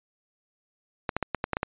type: clicks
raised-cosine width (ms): 0.5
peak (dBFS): -11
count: 8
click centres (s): 1.092 / 1.166 / 1.227 / 1.347 / 1.441 / 1.533 / 1.569 / 1.631
effects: resampled to 8000 Hz